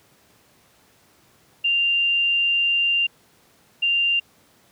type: tone pair in turn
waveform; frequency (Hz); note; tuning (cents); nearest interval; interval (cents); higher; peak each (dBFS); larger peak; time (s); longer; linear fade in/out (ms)
sine; 2787 / 2787; F7 / F7; -4 / -4; unison; 0; neither; -17; neither; 1.64-3.07 / 3.82-4.2; first; 10
effects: pink hiss -57 dBFS RMS until 4.71 s + high-pass 100 Hz 12 dB/octave